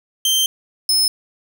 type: tone pair in turn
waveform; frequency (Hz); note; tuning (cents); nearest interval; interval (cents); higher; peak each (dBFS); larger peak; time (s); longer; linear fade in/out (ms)
sawtooth; 3136 / 5199; G7 / E8; 0 / -25; major sixth; 875; second; -11; neither; 0.25-0.46 / 0.89-1.08; first; 2
effects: none